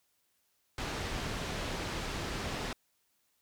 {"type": "low-pass noise", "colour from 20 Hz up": "pink", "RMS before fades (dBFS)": -37, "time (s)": [0.78, 2.73], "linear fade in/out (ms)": 2, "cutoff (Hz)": 5400, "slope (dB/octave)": 12, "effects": ["white hiss -75 dBFS RMS until 3.41 s"]}